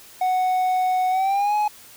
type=tone with pitch glide; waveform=triangle; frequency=740 to 840.3 Hz; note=F#5 to G#5; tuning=0 to +20 cents; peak=-16 dBFS; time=0.21-1.68 s; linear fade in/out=5 ms; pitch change=+220 cents; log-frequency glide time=1.1-1.55 s; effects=white hiss -46 dBFS RMS until 1.96 s